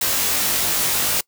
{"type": "noise with comb filter", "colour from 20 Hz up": "white", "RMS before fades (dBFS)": -20, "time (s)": [0.01, 1.21], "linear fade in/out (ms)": 5, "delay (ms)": 20, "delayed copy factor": 0.75, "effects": ["noise-tail reverb RT60 0.1 s tail -24 dB re dry"]}